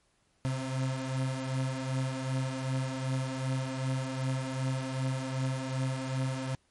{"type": "beating tone pair", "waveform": "35% pulse", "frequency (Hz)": [130.81, 133.41], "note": ["C3", "C3"], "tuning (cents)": [0, 34], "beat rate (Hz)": 2.6, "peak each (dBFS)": [-30, -34], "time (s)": [0.45, 6.55], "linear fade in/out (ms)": 0, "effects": ["pink hiss -71 dBFS RMS until 6.7 s", "MP3 48 kbps"]}